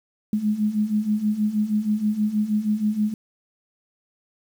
sine beating tone pair, 207.7 / 214 Hz, G#3 / A3, 0 / -48 cents, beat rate 6.3 Hz, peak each -25 / -21 dBFS, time 0.33-3.14 s, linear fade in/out 2 ms, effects 8-bit

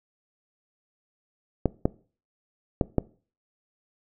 clicks, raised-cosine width 2 ms, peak -7 dBFS, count 4, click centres 1.657 / 1.855 / 2.812 / 2.983 s, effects noise-tail reverb RT60 0.4 s tail -21 dB re dry

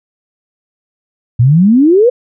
sine exponential sweep, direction up, 112.9 to 515 Hz, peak -4 dBFS, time 1.39-2.1 s, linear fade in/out 10 ms, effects none

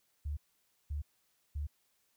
sine tone bursts, 73.42 Hz, D2, in tune, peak -34 dBFS, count 3, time 0.25-1.67 s, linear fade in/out 10 ms, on 120 ms, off 530 ms, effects white hiss -75 dBFS RMS until 2.16 s

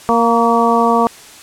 harmonic tone with a mistuned harmonic, 233.1 Hz, A#3, in tune, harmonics 1 / 2 / 3 / 4 / 5, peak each -16 / -16 / -16 / -16 / -16 dBFS, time 0.09-1.07 s, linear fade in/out 0 ms, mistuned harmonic 5, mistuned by -33 cents, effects white hiss -38 dBFS RMS until 1.42 s + low-pass 10000 Hz 12 dB/octave

